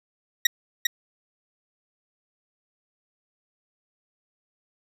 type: tone with echo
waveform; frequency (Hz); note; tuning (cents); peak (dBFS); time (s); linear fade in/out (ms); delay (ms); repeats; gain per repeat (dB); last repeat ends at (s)
20% pulse; 1898; A#6; +31; -9; 0.45-0.47; 5; 400; 1; -4; 0.87
effects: none